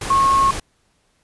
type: tone in noise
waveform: sine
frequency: 1089 Hz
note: C#6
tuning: 31 cents flat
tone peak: -12 dBFS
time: 0.1-0.51 s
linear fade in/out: 5 ms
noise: pink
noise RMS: -27 dBFS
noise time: 0.01-0.6 s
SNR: +12 dB
effects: pink hiss -63 dBFS RMS until 1.23 s + resampled to 24000 Hz